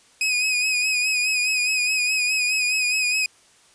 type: tone with vibrato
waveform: sawtooth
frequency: 2505 Hz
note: D#7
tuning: 11 cents sharp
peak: -16 dBFS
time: 0.21-3.26 s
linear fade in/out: 2 ms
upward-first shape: sine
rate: 4.8 Hz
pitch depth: 46 cents each way
effects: white hiss -55 dBFS RMS until 3.74 s + resampled to 22050 Hz